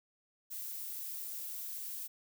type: noise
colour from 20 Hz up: violet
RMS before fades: -42 dBFS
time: 0.5-2.08 s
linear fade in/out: 20 ms
effects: none